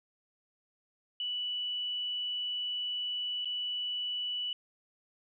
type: tone with dropouts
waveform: sine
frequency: 2960 Hz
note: F#7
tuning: in tune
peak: -32 dBFS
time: 1.2-4.53 s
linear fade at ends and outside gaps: 2 ms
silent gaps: 3.447-3.455 s
effects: none